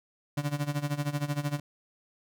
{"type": "tone with tremolo", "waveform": "35% pulse", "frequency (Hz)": 145.4, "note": "D3", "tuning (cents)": -17, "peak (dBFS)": -24, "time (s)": [0.37, 1.6], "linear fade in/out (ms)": 5, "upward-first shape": "sine", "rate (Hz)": 13, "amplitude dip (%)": 85, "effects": []}